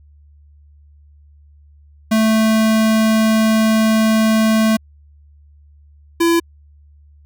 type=tone pair in turn; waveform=square; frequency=220 / 336.7 Hz; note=A3 / E4; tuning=0 / +37 cents; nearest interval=perfect fifth; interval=737 cents; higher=second; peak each=-12 dBFS; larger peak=neither; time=2.11-4.77 / 6.2-6.4 s; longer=first; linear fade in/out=10 ms; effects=added 73 Hz sine -44 dBFS peak until 7.25 s